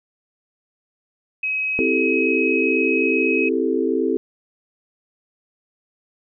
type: tone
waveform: sine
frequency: 2546 Hz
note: D#7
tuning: 39 cents sharp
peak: -20 dBFS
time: 1.43-3.49 s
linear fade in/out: 5 ms
type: chord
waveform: sine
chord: A minor seventh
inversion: first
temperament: equal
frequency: 261.6 / 329.6 / 392 / 440 Hz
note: C4 / E4 / G4 / A4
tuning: 0 / 0 / 0 / 0 cents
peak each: -23 dBFS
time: 1.79-4.17 s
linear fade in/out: 0 ms
effects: none